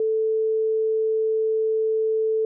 sine tone, 440 Hz, A4, in tune, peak -19 dBFS, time 0-2.45 s, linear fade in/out 2 ms, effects none

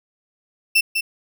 35% pulse tone with echo, 2679 Hz, E7, 27 cents sharp, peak -11 dBFS, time 0.75-0.81 s, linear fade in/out 10 ms, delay 200 ms, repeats 1, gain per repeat -6 dB, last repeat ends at 1.01 s, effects none

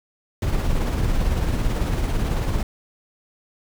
brown noise with tremolo, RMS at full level -19 dBFS, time 0.42-2.63 s, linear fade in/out 2 ms, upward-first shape triangle, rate 18 Hz, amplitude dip 45%, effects none

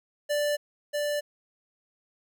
square tone with echo, 587.3 Hz, D5, in tune, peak -25 dBFS, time 0.29-0.57 s, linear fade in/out 20 ms, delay 640 ms, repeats 1, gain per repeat -2 dB, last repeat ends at 1.21 s, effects none

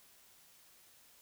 silence, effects white hiss -63 dBFS RMS until 1.21 s

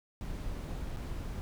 brown noise with dropouts, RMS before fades -38 dBFS, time 0.21-1.41 s, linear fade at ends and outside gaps 0 ms, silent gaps 0.963-0.971 s, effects none

